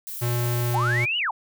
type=noise; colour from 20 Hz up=violet; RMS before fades=-34 dBFS; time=0.07-0.75 s; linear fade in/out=0 ms
type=tone; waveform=square; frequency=120.2 Hz; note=B2; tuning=46 cents flat; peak=-23 dBFS; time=0.21-1.06 s; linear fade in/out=20 ms
type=linear two-way sweep; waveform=sine; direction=up then down; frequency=740 to 3000 to 740 Hz; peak=-22 dBFS; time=0.74-1.31 s; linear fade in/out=5 ms; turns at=1.18 s
effects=none